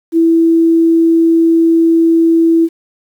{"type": "tone", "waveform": "sine", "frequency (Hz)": 330, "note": "E4", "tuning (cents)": 2, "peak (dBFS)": -6, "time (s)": [0.12, 2.69], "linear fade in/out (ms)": 50, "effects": ["7-bit"]}